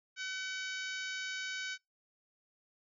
harmonic tone, 757 Hz, F#5, 39 cents sharp, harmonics 2 / 3 / 4 / 5 / 6 / 7 / 8 / 9, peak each -40 / -44 / -46 / -48 / -50 / -51 / -52 / -53 dBFS, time 0.16-1.78 s, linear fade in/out 50 ms, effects noise-tail reverb RT60 0.2 s tail -25 dB re dry

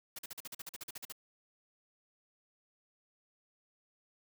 white noise bursts, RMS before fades -44 dBFS, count 14, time 0.16-1.124 s, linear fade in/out 5 ms, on 28 ms, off 44 ms, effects none

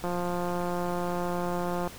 click train, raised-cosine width 1 ms, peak -18 dBFS, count 324, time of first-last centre 0.04-1.875 s, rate 176 Hz, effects pink hiss -45 dBFS RMS until 1.98 s

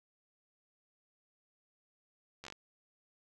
slowing click train, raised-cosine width 0.2 ms, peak -29 dBFS, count 6, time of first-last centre 2.44-2.524 s, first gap 12 ms, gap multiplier 1.17, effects none

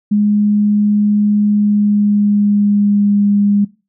sine tone with pitch glide, 207.7 to 203.4 Hz, G#3 to G#3, 0 to -36 cents, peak -9 dBFS, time 0.11-3.65 s, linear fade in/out 10 ms, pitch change -36 cents, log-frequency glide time 1.48-3.26 s, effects noise-tail reverb RT60 0.3 s tail -21 dB re dry

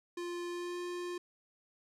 square tone with pitch glide, 349.2 to 353.3 Hz, F4 to F4, 0 to +20 cents, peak -38 dBFS, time 0.17-1.18 s, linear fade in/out 5 ms, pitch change +20 cents, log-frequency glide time 0.49-0.79 s, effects low-pass 9000 Hz 12 dB/octave

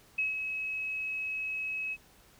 sine tone with ADSR envelope, 2565 Hz, E7, 48 cents flat, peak -26 dBFS, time 0.18-1.97 s, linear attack 8 ms, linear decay 150 ms, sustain -6 dB, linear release 45 ms, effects pink hiss -60 dBFS RMS until 2.39 s

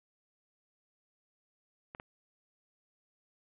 clicks, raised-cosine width 0.5 ms, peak -29 dBFS, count 2, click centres 1.949 / 1.999 s, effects resampled to 8000 Hz

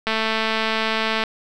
click train, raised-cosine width 0.3 ms, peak -6 dBFS, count 259, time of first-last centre 0.07-1.237 s, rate 221 Hz, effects none

